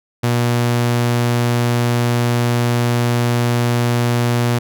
sawtooth tone, 120 Hz, B2, 49 cents flat, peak -10 dBFS, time 0.23-4.59 s, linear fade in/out 10 ms, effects none

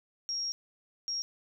sine tone bursts at uneven times, 5588 Hz, F8, in tune, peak -31 dBFS, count 2, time 0.29-0.52 / 1.08-1.22 s, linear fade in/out 0 ms, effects none

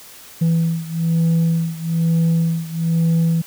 sine beating tone pair, 164.81 / 165.91 Hz, E3 / E3, 0 / +11 cents, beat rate 1.1 Hz, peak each -15 / -17 dBFS, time 0.41-3.42 s, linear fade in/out 10 ms, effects tanh soft clip ceiling -12 dBFS + white hiss -41 dBFS RMS until 3.46 s

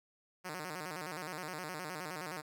5% pulse tone with vibrato, 167.1 Hz, E3, 24 cents sharp, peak -29 dBFS, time 0.44-2.42 s, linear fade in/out 20 ms, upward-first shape square, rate 9.6 Hz, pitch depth 160 cents each way, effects none

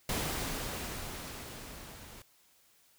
pink noise with level ramp, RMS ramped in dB -33 to -51 dBFS, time 0.09-2.22 s, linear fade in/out 2 ms, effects white hiss -66 dBFS RMS until 2.98 s

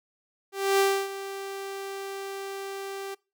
sawtooth tone with ADSR envelope, 392 Hz, G4, in tune, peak -15 dBFS, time 0.52-3.15 s, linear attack 270 ms, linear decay 290 ms, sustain -15 dB, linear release 13 ms, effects noise-tail reverb RT60 0.3 s tail -24 dB re dry

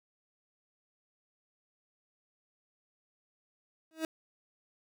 30% pulse tone with exponential growth, 319.5 Hz, D#4, 46 cents sharp, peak -26 dBFS, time 3.91-4.05 s, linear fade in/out 1 ms, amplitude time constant 29 ms, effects none

